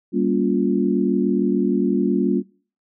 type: chord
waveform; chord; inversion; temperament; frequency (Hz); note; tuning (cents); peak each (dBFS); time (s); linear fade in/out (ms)
sine; G half-diminished seventh; none; just; 196 / 235.2 / 282.2 / 352.8; G3 / Bb3 / Db4 / F4; 0 / +16 / +31 / +18; -22; 0.12-2.43; 50
effects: noise-tail reverb RT60 0.4 s tail -20 dB re dry